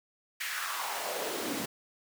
pink noise with high-pass filter sweep, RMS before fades -35 dBFS, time 0.4-1.66 s, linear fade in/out 10 ms, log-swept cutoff 2000 to 220 Hz, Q 2.5, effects none

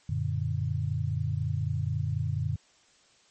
sine chord, Gb augmented, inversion none, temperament equal, 92.5 / 116.54 / 146.83 Hz, Gb2 / Bb2 / D3, 0 / 0 / 0 cents, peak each -31 dBFS, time 0.09-2.56 s, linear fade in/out 5 ms, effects white hiss -62 dBFS RMS until 3.3 s + MP3 32 kbps

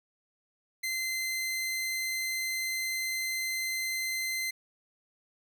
sawtooth tone, 2069 Hz, C7, 20 cents flat, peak -27 dBFS, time 0.83-4.51 s, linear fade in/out 10 ms, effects none

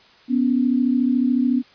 sine tone pair together, 246.9 / 280.8 Hz, B3 / C#4, 0 / +22 cents, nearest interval major second, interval 222 cents, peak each -17 / -21 dBFS, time 0.28-1.63 s, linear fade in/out 50 ms, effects white hiss -51 dBFS RMS until 1.74 s + resampled to 11025 Hz

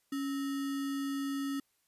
sine tone with sample-and-hold, 277.2 Hz, C#4, in tune, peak -32 dBFS, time 0.12-1.6 s, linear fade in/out 5 ms, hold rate 1575 Hz, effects white hiss -75 dBFS RMS until 1.87 s + resampled to 32000 Hz

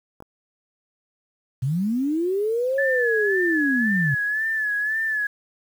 clicks, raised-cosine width 1 ms, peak -27 dBFS, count 2, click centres 0.204 / 0.224 s
sine linear two-way sweep, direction up then down, 120 to 554.4 to 128.8 Hz, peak -20 dBFS, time 1.62-4.15 s, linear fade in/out 10 ms, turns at 2.8 s
sine tone with vibrato, 1726 Hz, A6, 34 cents flat, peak -21 dBFS, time 2.78-5.27 s, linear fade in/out 5 ms, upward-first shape sine, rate 1.9 Hz, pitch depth 64 cents each way
effects 8-bit

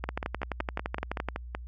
two click trains, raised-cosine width 0.5 ms, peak -15 / -17 dBFS, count 15 / 9, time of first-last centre 0.09-1.287 / 0.04-1.549 s, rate 11.7 / 5.3 Hz, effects added 60 Hz sine -39 dBFS peak until 1.67 s

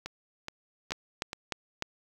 two click trains, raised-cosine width 0.2 ms, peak -19 / -14 dBFS, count 4 / 4, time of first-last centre 0.06-1.331 / 0.92-1.824 s, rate 2.36 / 3.32 Hz, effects 7-bit

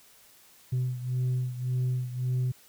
sine beating tone pair, 126.1 / 127.9 Hz, B2 / C3, +36 / -39 cents, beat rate 1.8 Hz, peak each -26 / -30 dBFS, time 0.72-2.52 s, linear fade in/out 10 ms, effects tanh soft clip ceiling -23 dBFS + white hiss -57 dBFS RMS until 2.68 s

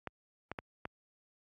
clicks, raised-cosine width 0.5 ms, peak -23 dBFS, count 4, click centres 0.073 / 0.516 / 0.588 / 0.854 s, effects high-pass 60 Hz 12 dB/octave + AAC 64 kbps

